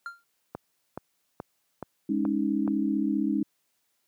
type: tone with exponential decay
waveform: triangle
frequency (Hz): 1390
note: F6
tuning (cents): -9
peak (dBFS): -29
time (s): 0.06-0.24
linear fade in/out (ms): 1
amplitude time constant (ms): 37
type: click train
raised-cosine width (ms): 1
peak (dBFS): -20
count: 6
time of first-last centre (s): 0.55-2.678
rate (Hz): 2.35
type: chord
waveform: sine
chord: Ab suspended fourth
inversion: none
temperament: equal with one note detuned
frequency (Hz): 207.7 / 277.2 / 312.6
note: Ab3 / Db4 / Eb4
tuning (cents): 0 / 0 / +8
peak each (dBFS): -28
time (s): 2.09-3.43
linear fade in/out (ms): 5
effects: white hiss -74 dBFS RMS until 4.07 s + high-pass 100 Hz 12 dB/octave